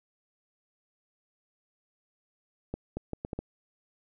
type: accelerating click train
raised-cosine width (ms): 2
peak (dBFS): -20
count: 6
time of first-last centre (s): 2.74-3.39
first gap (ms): 230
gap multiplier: 0.71
effects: none